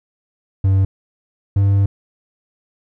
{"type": "tone pair in turn", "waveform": "triangle", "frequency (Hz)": [96.4, 99.11], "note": ["G2", "G2"], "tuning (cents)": [-28, 20], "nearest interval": "unison", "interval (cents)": 48, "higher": "second", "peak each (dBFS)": -9, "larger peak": "neither", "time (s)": [[0.64, 0.85], [1.56, 1.86]], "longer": "second", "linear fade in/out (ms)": 5, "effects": []}